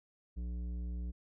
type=tone with tanh clipping; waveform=sine; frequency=59.9 Hz; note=A#1; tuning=48 cents sharp; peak=-38 dBFS; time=0.36-1.12 s; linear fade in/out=20 ms; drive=11 dB; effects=none